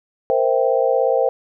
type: chord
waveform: sine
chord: C dominant seventh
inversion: third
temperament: equal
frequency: 466.2 / 523.3 / 659.3 / 784 Hz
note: Bb4 / C5 / E5 / G5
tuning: 0 / 0 / 0 / 0 cents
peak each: -20 / -17 / -22 / -23 dBFS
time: 0.3-1.29 s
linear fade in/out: 0 ms
effects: none

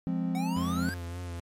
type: chord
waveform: triangle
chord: F minor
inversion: none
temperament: equal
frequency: 174.61 / 207.7 / 261.6 Hz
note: F3 / Ab3 / C4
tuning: 0 / 0 / 0 cents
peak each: -28 / -33 / -30 dBFS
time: 0.07-0.89 s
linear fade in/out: 0 ms
type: exponential sweep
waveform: square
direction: up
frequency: 740 to 1637 Hz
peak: -36 dBFS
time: 0.35-0.94 s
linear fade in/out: 0 ms
type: tone with vibrato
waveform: 45% pulse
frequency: 87.31 Hz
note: F2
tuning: in tune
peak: -35 dBFS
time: 0.56-1.4 s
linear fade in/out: 5 ms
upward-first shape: sine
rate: 3.5 Hz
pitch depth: 38 cents each way
effects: MP3 64 kbps

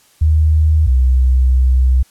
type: tone pair in turn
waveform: sine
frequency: 77.78 / 63.95 Hz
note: D#2 / C2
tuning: 0 / -39 cents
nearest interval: minor third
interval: 339 cents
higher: first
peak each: -8 / -8 dBFS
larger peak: neither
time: 0.21-0.87 / 0.87-2.03 s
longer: second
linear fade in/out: 10 ms
effects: white hiss -51 dBFS RMS until 2.1 s + low-pass 12000 Hz 12 dB/octave

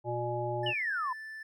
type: harmonic tone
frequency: 120 Hz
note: B2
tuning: 49 cents flat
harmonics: 1 / 3 / 5 / 7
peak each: -36 / -36 / -36 / -36 dBFS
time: 0.04-0.74 s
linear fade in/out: 50 ms
type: tone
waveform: triangle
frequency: 1760 Hz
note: A6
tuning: in tune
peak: -39 dBFS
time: 0.63-1.43 s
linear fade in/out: 5 ms
type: exponential sweep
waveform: sine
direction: down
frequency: 3027 to 969 Hz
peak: -30 dBFS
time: 0.66-1.13 s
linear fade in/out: 5 ms
effects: none

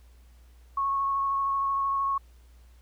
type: tone with vibrato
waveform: sine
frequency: 1100 Hz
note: C#6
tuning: 14 cents flat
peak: -24 dBFS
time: 0.77-2.18 s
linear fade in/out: 5 ms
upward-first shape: triangle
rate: 13 Hz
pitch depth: 13 cents each way
effects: added 60 Hz sine -51 dBFS peak until 2.81 s + pink hiss -65 dBFS RMS until 2.81 s

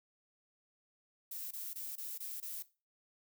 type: noise bursts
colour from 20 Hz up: violet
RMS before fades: -43 dBFS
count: 6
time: 1.31-2.625 s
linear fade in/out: 5 ms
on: 200 ms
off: 23 ms
effects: noise-tail reverb RT60 0.3 s tail -17 dB re dry

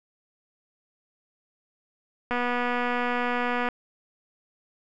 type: click train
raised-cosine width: 0.5 ms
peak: -13 dBFS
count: 337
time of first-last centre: 2.31-3.687 s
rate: 244 Hz
effects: none

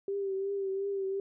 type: tone with vibrato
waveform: sine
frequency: 392 Hz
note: G4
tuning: in tune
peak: -30 dBFS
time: 0.08-1.2 s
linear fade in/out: 2 ms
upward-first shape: triangle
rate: 2.8 Hz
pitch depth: 44 cents each way
effects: none

